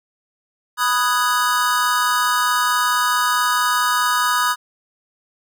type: chord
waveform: square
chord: G# minor seventh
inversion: first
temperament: equal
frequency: 987.8 / 1244.5 / 1480 / 1661.2 Hz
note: B5 / D#6 / F#6 / G#6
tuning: 0 / 0 / 0 / 0 cents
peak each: -22 / -20 / -25 / -25 dBFS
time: 0.77-4.56 s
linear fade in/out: 50 ms
effects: none